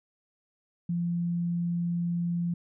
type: tone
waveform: sine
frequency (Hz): 172.3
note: F3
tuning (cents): -23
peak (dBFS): -26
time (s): 0.89-2.54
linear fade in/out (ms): 5
effects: none

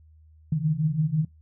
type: tone cluster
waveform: sine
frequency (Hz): 137.8 / 152.5 / 158.5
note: C#3 / D#3 / D#3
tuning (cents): -10 / -34 / +32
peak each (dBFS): -31 / -26 / -24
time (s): 0.52-1.25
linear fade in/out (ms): 5
effects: noise-tail reverb RT60 0.2 s tail -24 dB re dry + added 78 Hz sine -51 dBFS peak until 1.41 s

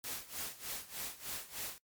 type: noise with tremolo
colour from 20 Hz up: white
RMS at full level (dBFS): -40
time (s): 0.04-1.78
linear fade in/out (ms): 0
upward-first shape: sine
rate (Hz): 3.3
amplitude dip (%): 85
effects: noise-tail reverb RT60 0.1 s tail -23 dB re dry + MP3 96 kbps

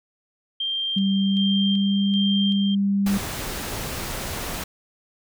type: tone with tremolo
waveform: sine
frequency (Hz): 3175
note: G7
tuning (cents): +21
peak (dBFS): -23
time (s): 0.6-2.75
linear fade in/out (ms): 5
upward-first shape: square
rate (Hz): 1.3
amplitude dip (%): 45
type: tone with pitch glide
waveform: sine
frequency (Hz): 195.3 to 198.83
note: G3 to G3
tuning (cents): -6 to +25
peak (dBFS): -18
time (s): 0.96-3.18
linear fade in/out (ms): 10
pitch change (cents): +31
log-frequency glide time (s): 1.14-1.99
type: noise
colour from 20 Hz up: pink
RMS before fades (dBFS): -30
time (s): 3.06-4.64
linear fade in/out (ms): 5
effects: none

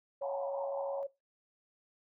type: tone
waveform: sine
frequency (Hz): 554.4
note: C#5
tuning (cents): 0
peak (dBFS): -34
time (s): 0.21-1.07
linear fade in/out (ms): 10
type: band-pass noise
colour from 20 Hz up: white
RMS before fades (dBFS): -43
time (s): 0.22-1.03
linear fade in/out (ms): 0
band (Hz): 650 to 970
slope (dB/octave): 96
effects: noise-tail reverb RT60 0.2 s tail -17 dB re dry

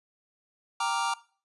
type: chord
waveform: square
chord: G minor seventh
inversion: none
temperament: equal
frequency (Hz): 784 / 932.3 / 1174.7 / 1396.9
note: G5 / Bb5 / D6 / F6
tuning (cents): 0 / 0 / 0 / 0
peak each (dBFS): -35 / -30 / -33 / -36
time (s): 0.8-1.14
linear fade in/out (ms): 5
effects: noise-tail reverb RT60 0.4 s tail -19 dB re dry + resampled to 24000 Hz

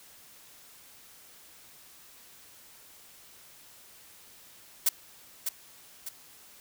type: noise with echo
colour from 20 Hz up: blue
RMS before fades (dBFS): -23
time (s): 4.86-4.89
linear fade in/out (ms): 5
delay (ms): 600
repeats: 2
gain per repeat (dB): -7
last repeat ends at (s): 6.09
effects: white hiss -54 dBFS RMS until 6.6 s

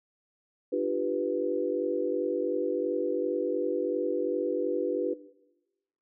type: chord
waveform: sine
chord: G dominant seventh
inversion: second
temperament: equal with one note detuned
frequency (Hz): 299.3 / 349.2 / 392 / 493.9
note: D4 / F4 / G4 / B4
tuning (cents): +33 / 0 / 0 / 0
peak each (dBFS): -32 / -32 / -32 / -29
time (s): 0.72-5.14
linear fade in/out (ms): 10
effects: noise-tail reverb RT60 1.0 s tail -18 dB re dry

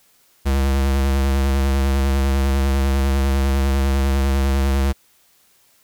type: tone with vibrato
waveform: square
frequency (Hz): 68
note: C#2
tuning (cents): -33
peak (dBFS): -16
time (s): 0.45-4.93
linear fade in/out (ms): 20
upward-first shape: triangle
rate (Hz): 10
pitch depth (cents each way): 39
effects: white hiss -57 dBFS RMS until 5.83 s

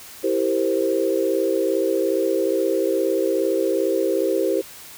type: chord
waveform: sine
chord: C dominant seventh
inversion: first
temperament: equal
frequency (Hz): 329.6 / 392 / 466.2 / 523.3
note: E4 / G4 / Bb4 / C5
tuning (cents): 0 / 0 / 0 / 0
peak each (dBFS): -24 / -22 / -26 / -23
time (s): 0.23-4.62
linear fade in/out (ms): 20
effects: white hiss -41 dBFS RMS until 4.97 s

